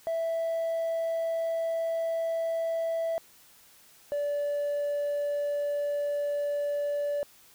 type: tone pair in turn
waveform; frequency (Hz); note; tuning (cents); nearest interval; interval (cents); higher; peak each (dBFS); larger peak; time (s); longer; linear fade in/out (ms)
triangle; 659.3 / 579.1; E5 / D5; 0 / -24; major second; 224; first; -24; neither; 0.07-3.18 / 4.12-7.23; neither; 0
effects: tanh soft clip ceiling -22 dBFS + white hiss -57 dBFS RMS until 7.54 s